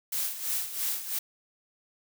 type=noise with tremolo; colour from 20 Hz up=blue; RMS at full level=-29 dBFS; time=0.12-1.19 s; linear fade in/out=5 ms; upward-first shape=sine; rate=3 Hz; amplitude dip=70%; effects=none